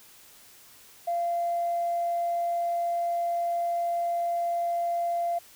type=tone; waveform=sine; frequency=689 Hz; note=F5; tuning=24 cents flat; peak=-24 dBFS; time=1.07-5.39 s; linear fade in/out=10 ms; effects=tanh soft clip ceiling -20 dBFS + white hiss -53 dBFS RMS until 5.55 s